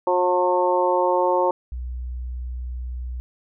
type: harmonic tone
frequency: 179.9 Hz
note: F#3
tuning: 48 cents flat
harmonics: 2 / 3 / 4 / 5 / 6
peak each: -23 / -21 / -30 / -21 / -28 dBFS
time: 0.07-1.51 s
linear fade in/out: 2 ms
type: tone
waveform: sine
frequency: 61.74 Hz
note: B1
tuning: in tune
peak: -27 dBFS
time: 1.72-3.2 s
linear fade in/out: 0 ms
effects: none